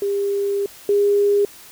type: tone pair in turn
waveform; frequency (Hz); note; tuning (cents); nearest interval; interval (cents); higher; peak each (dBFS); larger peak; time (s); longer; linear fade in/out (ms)
sine; 400.8 / 406.6; G4 / G#4; +38 / -37; unison; 25; second; -18 / -13; second; 0.02-0.66 / 0.89-1.45; first; 2
effects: white hiss -43 dBFS RMS until 1.71 s

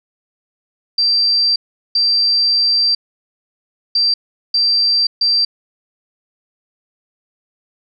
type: tone bursts at uneven times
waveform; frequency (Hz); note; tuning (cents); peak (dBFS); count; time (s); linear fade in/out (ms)
sine; 4699; D8; 0; -11; 5; 0.98-1.56 / 1.95-2.95 / 3.95-4.14 / 4.54-5.07 / 5.21-5.45; 5
effects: none

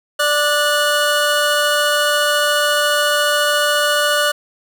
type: tone pair together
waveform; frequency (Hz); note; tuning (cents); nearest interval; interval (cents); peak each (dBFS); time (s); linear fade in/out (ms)
25% pulse; 589 / 1465.4; D5 / F#6; +5 / -17; octave + major third; 1578; -13; 0.19-4.32; 10
effects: none

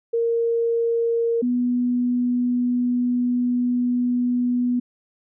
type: tone pair in turn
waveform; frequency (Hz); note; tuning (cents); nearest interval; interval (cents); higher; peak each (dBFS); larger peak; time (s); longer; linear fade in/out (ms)
sine; 463.7 / 245.6; A#4 / B3; -9 / -9; major seventh; 1100; first; -18; neither; 0.13-1.42 / 1.42-4.8; second; 10
effects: none

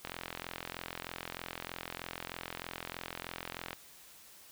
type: click train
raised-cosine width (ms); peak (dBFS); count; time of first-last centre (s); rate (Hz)
0.3; -22; 160; 0.05-3.731; 43.2
effects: white hiss -56 dBFS RMS until 4.51 s

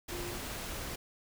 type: tone in noise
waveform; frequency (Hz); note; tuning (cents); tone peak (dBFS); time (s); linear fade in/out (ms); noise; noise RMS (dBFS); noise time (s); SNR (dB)
sine; 349.9; F4; +3; -42; 0.11-0.38; 10; pink; -40; 0.08-0.96; -5
effects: none

